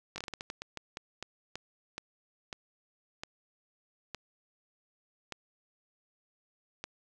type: slowing click train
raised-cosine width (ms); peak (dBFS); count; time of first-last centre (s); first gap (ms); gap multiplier
0.2; -21; 19; 0.16-6.84; 20; 1.29
effects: none